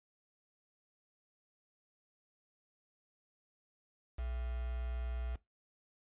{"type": "tone with quantisation", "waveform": "sine", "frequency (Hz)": 60.9, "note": "B1", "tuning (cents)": -24, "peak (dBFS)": -36, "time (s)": [4.18, 5.36], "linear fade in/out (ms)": 10, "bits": 8, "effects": ["noise-tail reverb RT60 0.2 s tail -20 dB re dry", "resampled to 8000 Hz"]}